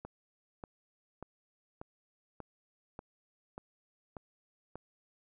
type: click train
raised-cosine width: 1 ms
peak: -29 dBFS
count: 9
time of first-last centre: 0.05-4.756 s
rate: 1.7 Hz
effects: none